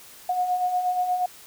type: beating tone pair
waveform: sine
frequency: 719 / 727.4 Hz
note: F#5 / F#5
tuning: -50 / -30 cents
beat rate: 8.4 Hz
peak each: -31 / -22 dBFS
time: 0.29-1.26 s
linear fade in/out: 5 ms
effects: white hiss -47 dBFS RMS until 1.46 s